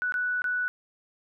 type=tone with dropouts; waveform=sine; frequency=1480 Hz; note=F#6; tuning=in tune; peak=-25 dBFS; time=0.02-0.68 s; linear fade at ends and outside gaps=0 ms; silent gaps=0.122-0.141 / 0.419-0.442 s; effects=none